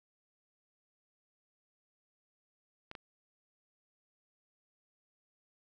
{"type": "clicks", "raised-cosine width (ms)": 0.3, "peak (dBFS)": [-28, -28], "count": 2, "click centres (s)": [2.914, 2.952], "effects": []}